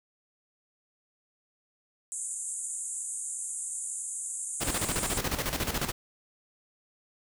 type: band-pass noise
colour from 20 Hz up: white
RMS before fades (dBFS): -36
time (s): 2.12-5.18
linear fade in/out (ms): 0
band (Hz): 6900 to 9900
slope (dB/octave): 96
type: noise with tremolo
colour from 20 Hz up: pink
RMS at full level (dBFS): -29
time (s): 4.6-5.92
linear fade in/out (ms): 20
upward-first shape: square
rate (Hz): 14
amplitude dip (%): 65
effects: none